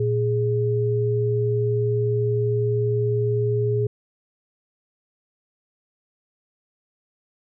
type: tone pair together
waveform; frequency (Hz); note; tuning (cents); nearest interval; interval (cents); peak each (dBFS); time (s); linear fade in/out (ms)
sine; 116.54 / 415.3; A#2 / G#4; 0 / 0; octave + minor seventh; 2200; -21 / -22; 0-3.87; 5
effects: none